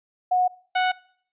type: tone pair in turn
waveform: sine / sawtooth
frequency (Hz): 730 / 738.1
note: F#5 / F#5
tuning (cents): -24 / -4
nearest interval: unison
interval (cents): 20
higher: second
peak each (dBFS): -17 / -15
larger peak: second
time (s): 0.31-0.48 / 0.75-0.92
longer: neither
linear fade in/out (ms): 10
effects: noise-tail reverb RT60 0.6 s tail -23 dB re dry + resampled to 8000 Hz